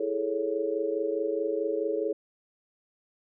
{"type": "chord", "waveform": "sine", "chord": "A major seventh", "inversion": "second", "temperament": "equal", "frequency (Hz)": [329.6, 415.3, 440, 554.4], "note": ["E4", "G#4", "A4", "C#5"], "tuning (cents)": [0, 0, 0, 0], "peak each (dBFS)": [-34, -31, -30, -33], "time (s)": [0, 2.13], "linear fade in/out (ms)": 5, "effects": []}